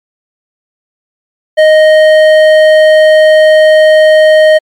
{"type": "tone with hard clipping", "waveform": "sine", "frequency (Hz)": 622, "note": "D#5", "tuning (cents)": -1, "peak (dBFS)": -3, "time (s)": [1.57, 4.59], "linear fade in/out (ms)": 20, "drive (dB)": 10, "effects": ["MP3 96 kbps"]}